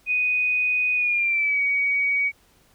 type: tone with pitch glide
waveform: sine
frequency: 2489 to 2256 Hz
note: D#7 to C#7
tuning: 0 to +30 cents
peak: -19 dBFS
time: 0.06-2.32 s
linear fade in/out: 50 ms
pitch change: -170 cents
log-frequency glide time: 0.95-1.61 s
effects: pink hiss -59 dBFS RMS until 2.74 s